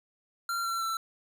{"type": "tone with pitch steps", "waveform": "square", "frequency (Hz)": [1376, 1356.3, 1336.8], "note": ["F6", "E6", "E6"], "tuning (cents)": [-26, 49, 24], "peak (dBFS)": -30, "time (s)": [0.49, 0.97], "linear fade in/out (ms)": 2, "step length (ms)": 160, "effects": []}